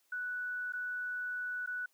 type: tone with dropouts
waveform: sine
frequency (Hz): 1480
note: F#6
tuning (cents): 0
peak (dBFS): -35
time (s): 0.12-1.86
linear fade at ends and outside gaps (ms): 5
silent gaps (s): 0.724-0.734 / 1.662-1.673
effects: white hiss -73 dBFS RMS until 1.93 s + high-pass 300 Hz 12 dB/octave